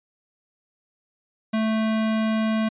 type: tone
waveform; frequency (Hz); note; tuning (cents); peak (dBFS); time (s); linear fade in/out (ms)
square; 220; A3; 0; -21; 1.53-2.69; 10
effects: resampled to 8000 Hz